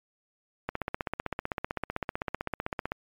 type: click train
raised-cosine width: 0.5 ms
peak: -15 dBFS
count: 36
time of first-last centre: 0.69-2.919 s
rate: 15.7 Hz
effects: MP3 96 kbps